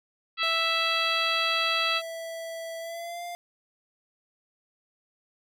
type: harmonic tone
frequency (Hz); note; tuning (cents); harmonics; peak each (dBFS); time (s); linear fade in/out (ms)
659.3; E5; 0; 2 / 3 / 4 / 5 / 6 / 7; -29 / -32 / -29 / -30 / -32 / -37; 0.37-2.02; 50
type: tone with pitch glide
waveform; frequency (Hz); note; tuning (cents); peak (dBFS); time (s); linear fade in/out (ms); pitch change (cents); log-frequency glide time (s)
square; 659.3 to 698.5; E5 to F5; 0 to 0; -35; 0.43-3.35; 0; +100; 2.79-3.24
effects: none